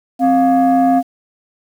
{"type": "tone pair together", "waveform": "sine", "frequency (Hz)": [263.3, 703.6], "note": ["C4", "F5"], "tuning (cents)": [11, 13], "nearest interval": "octave + perfect fourth", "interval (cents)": 1702, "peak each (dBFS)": -10, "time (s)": [0.19, 1.03], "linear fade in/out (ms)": 50, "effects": ["tanh soft clip ceiling -6 dBFS", "7-bit"]}